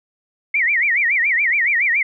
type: tone with vibrato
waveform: sine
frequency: 2093 Hz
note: C7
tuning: in tune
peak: -14 dBFS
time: 0.54-2.03 s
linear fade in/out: 5 ms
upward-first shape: sine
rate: 7.1 Hz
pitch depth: 230 cents each way
effects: none